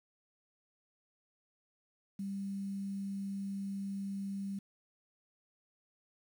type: tone with quantisation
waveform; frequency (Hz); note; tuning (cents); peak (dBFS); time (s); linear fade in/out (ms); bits
sine; 197; G3; +9; -36; 2.19-4.59; 5; 10
effects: none